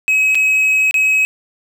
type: tone with dropouts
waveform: triangle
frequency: 2552 Hz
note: D#7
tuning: 43 cents sharp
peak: -9 dBFS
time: 0.08-1.25 s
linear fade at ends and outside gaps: 0 ms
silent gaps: 0.347-0.353 / 0.91-0.942 s
effects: none